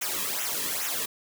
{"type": "noise with flanger", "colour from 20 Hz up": "white", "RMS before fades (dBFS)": -30, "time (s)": [0.01, 1.06], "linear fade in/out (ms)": 10, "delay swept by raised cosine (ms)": [0.21, 1.41], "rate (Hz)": 2.4, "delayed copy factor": -0.75, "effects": []}